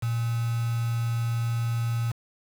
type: tone with quantisation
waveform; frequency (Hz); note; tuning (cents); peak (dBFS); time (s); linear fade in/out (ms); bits
sine; 116.54; A#2; 0; -24; 0.02-2.12; 10; 6
effects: none